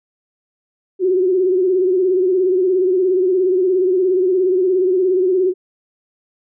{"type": "tone with vibrato", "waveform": "sine", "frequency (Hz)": 370, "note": "F#4", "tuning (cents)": 0, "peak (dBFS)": -12, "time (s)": [0.99, 5.54], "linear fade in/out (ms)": 50, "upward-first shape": "sine", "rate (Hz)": 17, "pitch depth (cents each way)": 71, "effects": []}